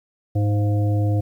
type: harmonic tone with a mistuned harmonic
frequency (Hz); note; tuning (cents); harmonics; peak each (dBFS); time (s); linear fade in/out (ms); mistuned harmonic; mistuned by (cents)
103.83; G#2; 0; 1 / 3 / 5 / 7; -17 / -27 / -31 / -34; 0.35-1.21; 10; 7; -50
effects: 9-bit